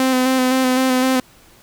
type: tone with vibrato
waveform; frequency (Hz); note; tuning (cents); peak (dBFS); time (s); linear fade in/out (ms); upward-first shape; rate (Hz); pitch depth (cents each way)
sawtooth; 257.8; C4; -26; -10; 0-1.2; 2; square; 3.9; 21
effects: pink hiss -49 dBFS RMS until 1.62 s